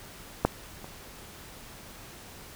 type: clicks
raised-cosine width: 1 ms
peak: -6 / -27 dBFS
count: 2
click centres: 0.45 / 0.844 s
effects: pink hiss -47 dBFS RMS until 2.55 s